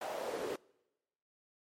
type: noise with high-pass filter sweep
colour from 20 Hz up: brown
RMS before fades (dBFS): -39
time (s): 0.01-0.56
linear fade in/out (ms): 5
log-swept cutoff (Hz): 690 to 400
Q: 3.7
effects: noise-tail reverb RT60 1.0 s tail -25 dB re dry + MP3 64 kbps